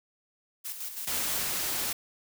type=noise with tremolo; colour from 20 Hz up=blue; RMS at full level=-36 dBFS; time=0.64-1.45 s; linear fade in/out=20 ms; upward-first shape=square; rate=6.1 Hz; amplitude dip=50%
type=noise; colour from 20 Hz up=white; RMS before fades=-31 dBFS; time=1.07-1.93 s; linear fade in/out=5 ms
effects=none